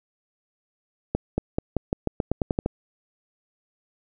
accelerating click train, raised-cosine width 2 ms, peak -9 dBFS, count 12, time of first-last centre 1.15-2.661 s, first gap 230 ms, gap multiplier 0.89, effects none

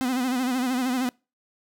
45% pulse tone with vibrato, 253.8 Hz, B3, 47 cents sharp, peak -23 dBFS, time 0.01-1.09 s, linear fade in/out 0 ms, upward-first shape sine, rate 13 Hz, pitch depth 75 cents each way, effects noise-tail reverb RT60 0.3 s tail -25 dB re dry

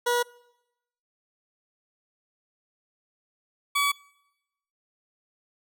20% pulse tone pair in turn, 483.4 / 1138.5 Hz, B4 / C#6, -37 / +46 cents, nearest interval octave + minor third, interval 1483 cents, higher second, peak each -17 dBFS, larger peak neither, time 0.06-0.23 / 3.75-3.92 s, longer neither, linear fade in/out 10 ms, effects noise-tail reverb RT60 0.9 s tail -24 dB re dry

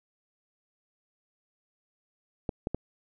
clicks, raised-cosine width 2 ms, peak -16 dBFS, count 3, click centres 2.492 / 2.671 / 2.746 s, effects none

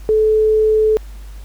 sine tone, 433.7 Hz, A4, 25 cents flat, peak -10 dBFS, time 0.09-0.97 s, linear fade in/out 0 ms, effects added 50 Hz sine -30 dBFS peak until 1.44 s + pink hiss -47 dBFS RMS until 1.44 s

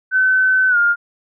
sine tone with pitch glide, 1521 to 1411 Hz, F#6 to F6, +47 to +17 cents, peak -11 dBFS, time 0.11-0.96 s, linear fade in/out 50 ms, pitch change -130 cents, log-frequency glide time 0.69-0.77 s, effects none

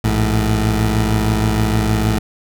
20% pulse tone pair together, 57.16 / 107.9 Hz, A#1 / A2, -33 / -33 cents, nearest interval major seventh, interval 1100 cents, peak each -13 / -11 dBFS, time 0.04-2.19 s, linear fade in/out 5 ms, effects none

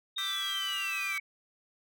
sine linear sweep, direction down, 3729 to 2217 Hz, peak -32 dBFS, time 0.16-1.2 s, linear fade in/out 10 ms
sawtooth chord, E minor seventh, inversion third, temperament equal, 1174.7 / 1318.5 / 1568 / 1975.5 Hz, D6 / E6 / G6 / B6, 0 / 0 / 0 / 0 cents, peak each -38 / -41 / -38 / -37 dBFS, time 0.18-1.18 s, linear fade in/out 2 ms
effects none

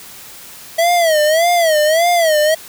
square tone with vibrato, 650 Hz, E5, 24 cents flat, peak -11 dBFS, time 0.78-2.55 s, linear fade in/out 10 ms, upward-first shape sine, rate 1.7 Hz, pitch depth 140 cents each way, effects white hiss -36 dBFS RMS until 2.68 s

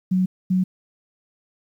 sine tone bursts at uneven times, 185 Hz, F#3, in tune, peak -16 dBFS, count 2, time 0.11-0.26 / 0.5-0.64 s, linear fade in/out 10 ms, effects 9-bit

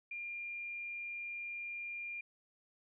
sine tone, 2400 Hz, D7, 37 cents sharp, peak -40 dBFS, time 0.11-2.21 s, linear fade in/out 5 ms, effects none

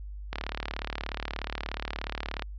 click train, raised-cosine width 0.3 ms, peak -16 dBFS, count 78, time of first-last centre 0.33-2.422 s, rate 36.8 Hz, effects added 50 Hz sine -37 dBFS peak until 2.58 s + resampled to 16000 Hz

